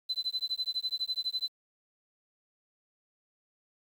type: tone with tremolo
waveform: sine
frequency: 4033 Hz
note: B7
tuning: 36 cents sharp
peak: -27 dBFS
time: 0.09-1.49 s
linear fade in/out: 10 ms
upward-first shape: sine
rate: 12 Hz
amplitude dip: 100%
effects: 9-bit